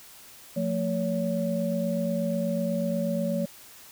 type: tone cluster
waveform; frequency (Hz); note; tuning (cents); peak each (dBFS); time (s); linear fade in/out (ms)
sine; 176.5 / 224.7 / 564; F3 / A3 / C#5; +19 / +37 / +30; -29; 0.56-3.46; 10
effects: white hiss -49 dBFS RMS until 3.91 s